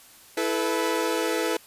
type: chord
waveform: sawtooth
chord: E suspended fourth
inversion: none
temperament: equal with one note detuned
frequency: 329.6 / 434.4 / 493.9 Hz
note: E4 / A4 / B4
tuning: 0 / -22 / 0 cents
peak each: -24 dBFS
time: 0.37-1.57 s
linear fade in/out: 5 ms
effects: white hiss -51 dBFS RMS until 1.66 s + resampled to 32000 Hz